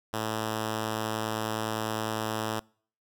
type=tone; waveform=5% pulse; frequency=109.7 Hz; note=A2; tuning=5 cents flat; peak=-18 dBFS; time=0.13-2.6 s; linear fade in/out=10 ms; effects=noise-tail reverb RT60 0.5 s tail -26 dB re dry